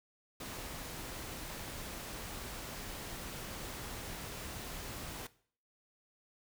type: noise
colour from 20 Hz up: pink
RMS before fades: -44 dBFS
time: 0.4-5.27 s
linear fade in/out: 5 ms
effects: noise-tail reverb RT60 0.5 s tail -18 dB re dry